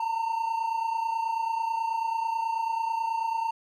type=tone pair together; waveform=triangle; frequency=903.1 / 932.3 Hz; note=A5 / A#5; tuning=+45 / 0 cents; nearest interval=minor second; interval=55 cents; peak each=-25 / -31 dBFS; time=0-3.51 s; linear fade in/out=5 ms; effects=none